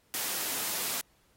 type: high-pass noise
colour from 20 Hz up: white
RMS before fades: -33 dBFS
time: 0.14-1.01 s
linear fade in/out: 0 ms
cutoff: 170 Hz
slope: 12 dB/octave
effects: pink hiss -68 dBFS RMS until 1.36 s + AAC 48 kbps